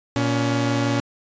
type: tone pair together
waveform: sawtooth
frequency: 117.84 / 281.5 Hz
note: A#2 / C#4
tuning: +19 / +27 cents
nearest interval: octave + minor third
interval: 1508 cents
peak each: -18 dBFS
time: 0.16-1 s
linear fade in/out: 0 ms
effects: resampled to 16000 Hz